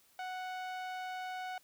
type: tone with low-pass filter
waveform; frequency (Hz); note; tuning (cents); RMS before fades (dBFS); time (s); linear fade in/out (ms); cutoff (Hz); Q
sawtooth; 740; F#5; 0; -41; 0.19-1.58; 2; 4000; 0.53
effects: white hiss -67 dBFS RMS until 1.63 s